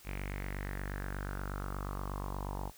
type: tone with low-pass filter sweep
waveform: sawtooth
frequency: 48.38 Hz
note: G1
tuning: 22 cents flat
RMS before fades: -39 dBFS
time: 0.04-2.72 s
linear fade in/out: 50 ms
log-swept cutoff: 2400 to 890 Hz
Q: 4.8
effects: white hiss -58 dBFS RMS until 2.77 s